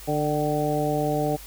harmonic tone with a mistuned harmonic, 148.6 Hz, D3, 21 cents sharp, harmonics 1 / 2 / 3 / 4 / 5, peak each -28 / -28 / -28 / -28 / -28 dBFS, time 0.07-1.37 s, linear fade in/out 20 ms, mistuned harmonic 5, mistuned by +41 cents, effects added 50 Hz sine -43 dBFS peak until 1.46 s + white hiss -44 dBFS RMS until 1.46 s

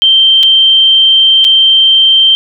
sine tone with dropouts, 3136 Hz, G7, in tune, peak -3 dBFS, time 0.02-2.35 s, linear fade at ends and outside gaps 0 ms, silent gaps 0.43-0.433 / 1.444-1.449 s, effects none

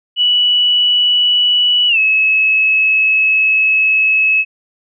sine tone with pitch glide, 2949 to 2582 Hz, F#7 to E7, -6 to -37 cents, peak -9 dBFS, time 0.16-4.45 s, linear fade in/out 50 ms, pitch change -231 cents, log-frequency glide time 1.88-1.98 s, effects none

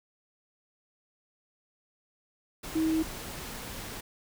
sine tone in noise, 319.1 Hz, D#4, 44 cents sharp, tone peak -24 dBFS, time 2.75-3.03 s, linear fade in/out 10 ms, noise pink, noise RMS -40 dBFS, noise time 2.63-4.01 s, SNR +13 dB, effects none

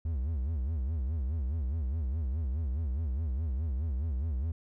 triangle tone with vibrato, 71.9 Hz, D2, 36 cents flat, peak -27 dBFS, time 0.05-4.52 s, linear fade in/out 5 ms, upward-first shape sine, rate 4.8 Hz, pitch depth 260 cents each way, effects none

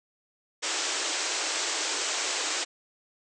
white band-pass noise, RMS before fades -30 dBFS, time 0.62-2.65 s, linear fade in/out 20 ms, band 290 to 8100 Hz, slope 96 dB/octave, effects none

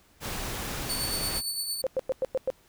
pink noise, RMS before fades -34 dBFS, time 0.2-1.42 s, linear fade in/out 50 ms
20% pulse tone with tremolo, 4483 Hz, C#8, 19 cents sharp, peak -22 dBFS, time 0.89-1.82 s, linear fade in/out 10 ms, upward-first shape sine, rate 8.8 Hz, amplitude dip 45%
sine tone bursts, 523.3 Hz, C5, in tune, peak -23 dBFS, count 6, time 1.84-2.502 s, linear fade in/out 0 ms, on 27 ms, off 100 ms
effects pink hiss -61 dBFS RMS until 2.68 s

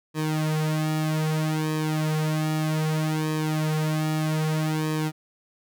sawtooth tone with flanger, 155.56 Hz, D#3, in tune, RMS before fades -25 dBFS, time 0.14-5.12 s, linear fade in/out 50 ms, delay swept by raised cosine 1.4 to 4.5 ms, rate 0.63 Hz, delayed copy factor -0.9, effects none

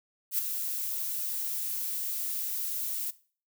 violet noise with ADSR envelope, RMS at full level -26 dBFS, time 0.31-3.11 s, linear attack 74 ms, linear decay 10 ms, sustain -7 dB, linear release 11 ms, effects noise-tail reverb RT60 0.4 s tail -18 dB re dry

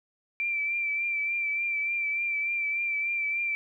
sine tone with vibrato, 2346 Hz, D7, 2 cents flat, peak -26 dBFS, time 0.4-3.55 s, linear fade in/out 0 ms, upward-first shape triangle, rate 3.4 Hz, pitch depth 38 cents each way, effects 11-bit

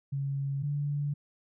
sine tone pair in turn, 138.59 / 144.6 Hz, C#3 / D3, 0 / -27 cents, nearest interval minor second, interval 73 cents, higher second, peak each -29 / -28 dBFS, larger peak second, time 0.12-0.63 / 0.63-1.14 s, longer neither, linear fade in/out 10 ms, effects none

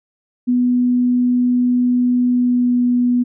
sine tone with pitch glide, 246.9 to 245.1 Hz, B3 to B3, 0 to -13 cents, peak -12 dBFS, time 0.47-3.24 s, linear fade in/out 20 ms, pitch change -13 cents, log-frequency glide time 2.31-2.79 s, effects none

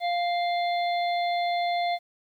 harmonic tone, 698.5 Hz, F5, in tune, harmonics 1 / 3 / 5 / 6, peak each -24 / -34 / -38 / -40 dBFS, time 0-1.99 s, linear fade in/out 50 ms, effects 10-bit

